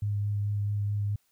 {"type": "tone with vibrato", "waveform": "sine", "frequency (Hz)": 102.7, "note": "G#2", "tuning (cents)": -19, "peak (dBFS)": -26, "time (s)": [0.02, 1.16], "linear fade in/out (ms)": 5, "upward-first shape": "sine", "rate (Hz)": 4.6, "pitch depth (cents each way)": 12, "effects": ["white hiss -71 dBFS RMS until 1.31 s"]}